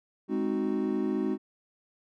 triangle chord, Ab dominant seventh, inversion none, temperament equal, 207.7 / 261.6 / 311.1 / 370 Hz, Ab3 / C4 / Eb4 / Gb4, 0 / 0 / 0 / 0 cents, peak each -30 dBFS, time 0.28-1.38 s, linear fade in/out 50 ms, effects none

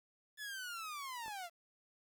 sawtooth linear sweep, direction down, 1743 to 659.3 Hz, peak -39 dBFS, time 0.37-1.5 s, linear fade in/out 50 ms
clicks, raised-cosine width 1 ms, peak -43 / -40 dBFS, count 2, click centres 1.261 / 1.281 s
effects 11-bit

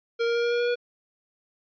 square tone with pitch steps, 465.5 / 468.5 / 471.5 / 474.5 / 477.5 / 480.5 / 483.6 Hz, A#4 / A#4 / A#4 / A#4 / A#4 / B4 / B4, -2 / +9 / +20 / +31 / +42 / -48 / -36 cents, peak -23 dBFS, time 0.19-0.757 s, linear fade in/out 20 ms, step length 81 ms, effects resampled to 11025 Hz

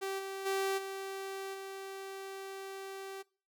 sawtooth tone with level steps, 388 Hz, G4, 18 cents flat, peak -31 / -35 / -27 / -35 / -38 dBFS, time 0.01-3.23 s, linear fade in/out 20 ms, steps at 0.18 / 0.45 / 0.77 / 1.53 s, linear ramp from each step 20 ms, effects noise-tail reverb RT60 0.4 s tail -23 dB re dry

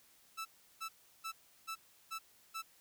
sawtooth tone bursts, 1318.5 Hz, E6, in tune, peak -36 dBFS, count 6, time 0.37-2.624 s, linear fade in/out 20 ms, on 84 ms, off 350 ms, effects white hiss -66 dBFS RMS until 2.8 s

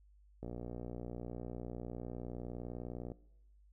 click train, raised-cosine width 2 ms, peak -30 dBFS, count 162, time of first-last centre 0.43-3.118 s, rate 59.9 Hz, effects noise-tail reverb RT60 0.8 s tail -21 dB re dry + added 50 Hz sine -61 dBFS peak until 3.72 s

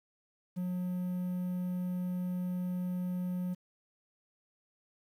triangle tone, 180.5 Hz, F#3, 43 cents flat, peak -30 dBFS, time 0.56-3.55 s, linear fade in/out 20 ms, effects 10-bit

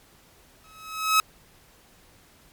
sawtooth tone with exponential growth, 1283 Hz, E6, 47 cents flat, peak -11 dBFS, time 0.64-1.2 s, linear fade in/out 1 ms, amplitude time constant 120 ms, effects pink hiss -56 dBFS RMS until 2.52 s + MP3 96 kbps

